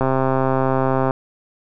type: click train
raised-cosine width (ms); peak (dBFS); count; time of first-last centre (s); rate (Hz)
1; -5; 146; 0.01-1.108; 132
effects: none